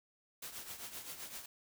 white noise with tremolo, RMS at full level -44 dBFS, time 0.42-1.46 s, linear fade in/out 5 ms, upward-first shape triangle, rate 7.7 Hz, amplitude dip 70%, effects none

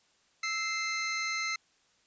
sawtooth tone pair together, 1314.7 / 2087 Hz, E6 / C7, -5 / -5 cents, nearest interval minor sixth, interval 800 cents, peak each -33 / -28 dBFS, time 0.43-1.56 s, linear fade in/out 5 ms, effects white hiss -68 dBFS RMS until 2.06 s + resampled to 16000 Hz

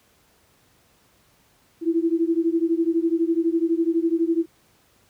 sine beating tone pair, 326.9 / 338.9 Hz, E4 / E4, -14 / +48 cents, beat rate 12 Hz, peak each -21 / -22 dBFS, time 1.81-4.46 s, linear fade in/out 50 ms, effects pink hiss -60 dBFS RMS until 5.09 s + high-pass 60 Hz 12 dB/octave

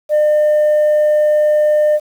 sine tone, 603 Hz, D5, 46 cents sharp, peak -7 dBFS, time 0.09-2 s, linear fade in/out 50 ms, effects tanh soft clip ceiling -8 dBFS + 7-bit

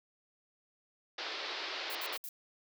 white band-pass noise, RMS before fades -40 dBFS, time 1.18-2.17 s, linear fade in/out 5 ms, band 320 to 4800 Hz, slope 48 dB/octave
violet noise bursts, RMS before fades -43 dBFS, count 4, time 1.9-2.29 s, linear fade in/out 2 ms, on 51 ms, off 62 ms
effects none

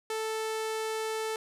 sawtooth tone with low-pass filter, 440 Hz, A4, in tune, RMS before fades -33 dBFS, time 0.1-1.36 s, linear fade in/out 2 ms, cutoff 11000 Hz, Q 0.98, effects none

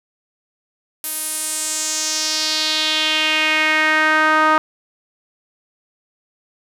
sawtooth tone with band-pass filter sweep, 311.1 Hz, D#4, in tune, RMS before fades -18 dBFS, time 1.04-4.58 s, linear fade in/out 0 ms, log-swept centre 12000 to 1200 Hz, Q 2.8, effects none

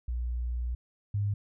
sine tone pair in turn, 60.2 / 102.07 Hz, B1 / G#2, -44 / -30 cents, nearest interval major sixth, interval 914 cents, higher second, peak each -29 / -26 dBFS, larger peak second, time 0.08-0.75 / 1.14-1.34 s, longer first, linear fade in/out 5 ms, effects none

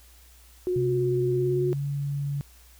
sine tone with vibrato, 362.6 Hz, F#4, 35 cents flat, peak -23 dBFS, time 0.67-1.73 s, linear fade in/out 0 ms, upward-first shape square, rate 18 Hz, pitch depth 13 cents each way
sine tone with pitch glide, 130.81 to 141.83 Hz, C3 to C#3, 0 to +40 cents, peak -26 dBFS, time 0.76-2.41 s, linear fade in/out 0 ms, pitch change +140 cents, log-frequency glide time 1.33-1.84 s
effects added 60 Hz sine -52 dBFS peak until 2.79 s + white hiss -56 dBFS RMS until 2.79 s

